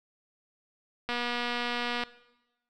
click train, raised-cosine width 0.3 ms, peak -16 dBFS, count 229, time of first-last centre 1.09-2.036 s, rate 241 Hz, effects noise-tail reverb RT60 1.0 s tail -19 dB re dry

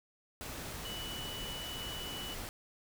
sine tone in noise, 2960 Hz, F#7, in tune, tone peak -42 dBFS, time 0.85-2.34 s, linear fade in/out 0 ms, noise pink, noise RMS -43 dBFS, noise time 0.41-2.49 s, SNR -2 dB, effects none

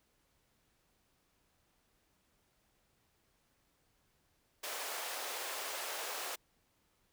pink high-pass noise, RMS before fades -41 dBFS, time 4.63-6.36 s, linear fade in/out 10 ms, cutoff 480 Hz, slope 24 dB/octave, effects pink hiss -75 dBFS RMS until 7.12 s

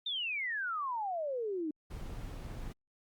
sine exponential sweep, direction down, 3680 to 296.1 Hz, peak -33 dBFS, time 0.06-1.71 s, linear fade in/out 5 ms
brown noise, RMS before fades -42 dBFS, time 1.9-2.73 s, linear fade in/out 10 ms
effects Opus 48 kbps

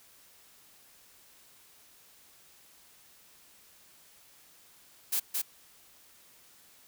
blue noise with echo, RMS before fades -29 dBFS, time 5.12-5.2 s, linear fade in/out 10 ms, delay 220 ms, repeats 1, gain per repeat -2 dB, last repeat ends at 5.42 s, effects white hiss -59 dBFS RMS until 6.87 s

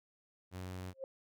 sawtooth tone, 92 Hz, F#2, 9 cents flat, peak -38 dBFS, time 0.51-0.94 s, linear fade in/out 50 ms
sine tone with exponential growth, 533 Hz, C5, 32 cents sharp, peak -35 dBFS, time 0.93-1.04 s, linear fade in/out 1 ms, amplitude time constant 22 ms
effects none

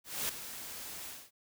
white noise with ADSR envelope, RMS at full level -33 dBFS, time 0.04-1.31 s, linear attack 250 ms, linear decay 5 ms, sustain -11 dB, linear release 230 ms, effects none

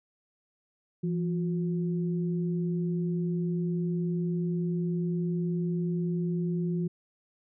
sine tone pair together, 170.35 / 360.7 Hz, F3 / F#4, -43 / -44 cents, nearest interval octave + minor second, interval 1299 cents, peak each -27 / -35 dBFS, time 1.03-6.88 s, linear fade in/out 10 ms, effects none

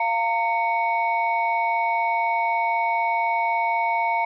sine tone cluster, 691 / 916 / 2229 Hz, F5 / A#5 / C#7, -19 / -31 / +9 cents, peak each -25 / -21 / -26 dBFS, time 0-4.25 s, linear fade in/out 5 ms, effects tanh soft clip ceiling -12 dBFS

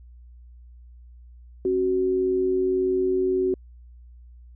sine tone pair together, 270.9 / 372.6 Hz, C#4 / F#4, -40 / +12 cents, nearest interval tritone, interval 552 cents, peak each -29 / -20 dBFS, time 1.65-3.54 s, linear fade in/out 2 ms, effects added 60 Hz sine -44 dBFS peak until 4.55 s

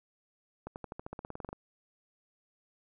accelerating click train, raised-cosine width 1 ms, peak -26 dBFS, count 15, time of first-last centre 0.67-1.53 s, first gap 89 ms, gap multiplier 0.94, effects none

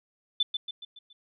sine tone with echo, 3520 Hz, A7, in tune, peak -21 dBFS, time 0.4-0.43 s, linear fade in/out 5 ms, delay 140 ms, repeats 5, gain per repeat -6 dB, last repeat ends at 1.13 s, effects none

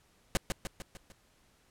pink noise with echo, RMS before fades -27 dBFS, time 0.35-0.37 s, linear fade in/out 0 ms, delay 150 ms, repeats 5, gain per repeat -5 dB, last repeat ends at 1.12 s, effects pink hiss -67 dBFS RMS until 1.7 s + low-pass 12000 Hz 12 dB/octave

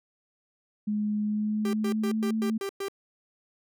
sine tone with pitch glide, 210 to 220.8 Hz, G#3 to A3, +19 to +6 cents, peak -25 dBFS, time 0.87-2.58 s, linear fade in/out 10 ms, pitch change +87 cents, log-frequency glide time 1.23-2.33 s
45% pulse tone bursts, 394.1 Hz, G4, 9 cents sharp, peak -30 dBFS, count 7, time 1.65-2.884 s, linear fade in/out 2 ms, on 82 ms, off 110 ms
effects none

